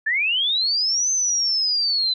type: linear two-way sweep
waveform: sine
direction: up then down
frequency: 1700 to 6240 to 3989 Hz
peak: -18 dBFS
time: 0.06-2.14 s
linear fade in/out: 10 ms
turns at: 1.11 s
effects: none